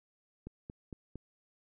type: click train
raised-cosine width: 3 ms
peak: -30 dBFS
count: 4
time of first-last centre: 0.47-1.156 s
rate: 4.37 Hz
effects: none